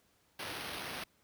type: noise with sample-and-hold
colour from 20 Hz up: white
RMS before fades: -42 dBFS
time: 0.39-1.04 s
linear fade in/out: 5 ms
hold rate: 7350 Hz
effects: pink hiss -71 dBFS RMS until 1.23 s + high-pass 60 Hz 12 dB/octave